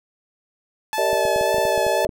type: tone with vibrato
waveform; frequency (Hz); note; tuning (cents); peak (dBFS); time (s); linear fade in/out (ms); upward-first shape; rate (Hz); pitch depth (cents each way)
sawtooth; 867; A5; -26; -19; 0.93-2.05; 0; sine; 1.9; 20
type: chord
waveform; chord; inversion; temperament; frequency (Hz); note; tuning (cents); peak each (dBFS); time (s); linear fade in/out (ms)
sine; E half-diminished seventh; first; equal with one note detuned; 392 / 466.2 / 587.3 / 643.8; G4 / Bb4 / D5 / E5; 0 / 0 / 0 / -41; -26 / -26 / -22 / -23; 0.98-2.07; 2
type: clicks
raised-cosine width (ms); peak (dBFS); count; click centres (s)
3; -21; 11; 1.131 / 1.253 / 1.361 / 1.411 / 1.544 / 1.583 / 1.653 / 1.778 / 1.866 / 2.05 / 2.092
effects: none